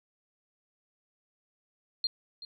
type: tone with echo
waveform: sine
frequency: 4200 Hz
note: C8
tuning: 6 cents sharp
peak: -26 dBFS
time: 2.04-2.07 s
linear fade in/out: 2 ms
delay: 380 ms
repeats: 1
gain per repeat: -15 dB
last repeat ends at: 2.45 s
effects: none